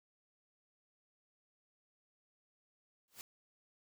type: noise with exponential growth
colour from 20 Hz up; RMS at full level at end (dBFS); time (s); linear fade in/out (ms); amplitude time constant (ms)
white; -45; 3.08-3.21; 0; 27
effects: none